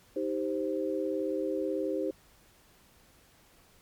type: chord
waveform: sine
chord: C minor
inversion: first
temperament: just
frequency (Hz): 314 / 392.4 / 523.3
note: Eb4 / G4 / C5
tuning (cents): +16 / +2 / 0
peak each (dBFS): -33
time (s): 0.16-2.11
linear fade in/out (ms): 5
effects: pink hiss -61 dBFS RMS until 3.81 s + MP3 96 kbps